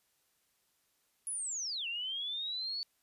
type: linear two-way sweep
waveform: sine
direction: down then up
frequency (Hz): 10548 to 2687 to 4493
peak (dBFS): -35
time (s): 1.27-2.83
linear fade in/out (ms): 0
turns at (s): 1.87
effects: white hiss -75 dBFS RMS until 3.02 s + resampled to 32000 Hz